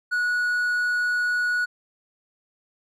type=tone; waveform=triangle; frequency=1463 Hz; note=F#6; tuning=20 cents flat; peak=-19 dBFS; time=0.11-1.66 s; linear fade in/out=20 ms; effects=resampled to 32000 Hz